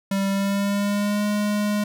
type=tone with pitch glide; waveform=square; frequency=196 to 207.7 Hz; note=G3 to G#3; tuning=0 to 0 cents; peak=-21 dBFS; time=0.11-1.84 s; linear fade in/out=5 ms; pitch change=+100 cents; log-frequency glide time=0.29-1.25 s; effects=none